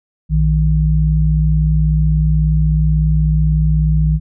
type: tone pair together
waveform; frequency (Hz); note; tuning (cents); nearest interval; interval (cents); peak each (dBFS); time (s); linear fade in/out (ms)
sine; 59.22 / 155.56; A#1 / D#3; +28 / 0; octave + perfect fourth; 1672; -13; 0.29-4.2; 50
effects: none